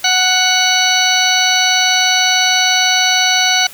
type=harmonic tone with a mistuned harmonic; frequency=740 Hz; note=F#5; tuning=in tune; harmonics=1 / 2 / 3 / 4 / 5 / 6 / 8; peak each=-18 / -18 / -18 / -18 / -18 / -18 / -18 dBFS; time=0.04-3.67 s; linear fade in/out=5 ms; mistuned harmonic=5; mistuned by=+85 cents; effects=white hiss -36 dBFS RMS until 3.73 s